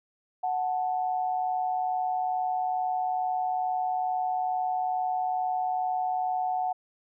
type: tone pair together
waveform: sine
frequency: 737.7 / 880 Hz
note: F#5 / A5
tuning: -5 / 0 cents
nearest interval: minor third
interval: 305 cents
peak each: -26 / -34 dBFS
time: 0.43-6.73 s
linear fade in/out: 10 ms
effects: none